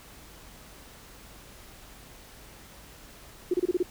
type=tone bursts; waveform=sine; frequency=359 Hz; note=F4; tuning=48 cents sharp; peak=-21 dBFS; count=6; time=3.51-3.829 s; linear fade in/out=5 ms; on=29 ms; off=29 ms; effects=added 50 Hz sine -56 dBFS peak until 3.9 s + pink hiss -50 dBFS RMS until 3.9 s